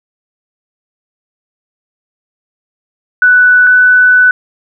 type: tone pair in turn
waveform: sine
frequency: 1487 / 1494.5 Hz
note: F#6 / F#6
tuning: +8 / +17 cents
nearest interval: unison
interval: 9 cents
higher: second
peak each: -3 dBFS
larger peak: neither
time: 3.22-3.67 / 3.67-4.31 s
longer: second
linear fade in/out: 2 ms
effects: none